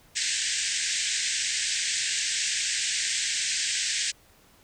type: band-pass noise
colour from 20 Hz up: white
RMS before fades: -28 dBFS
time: 0.15-4.12 s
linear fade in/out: 20 ms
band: 1600 to 8400 Hz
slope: 96 dB/octave
effects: pink hiss -58 dBFS RMS until 4.63 s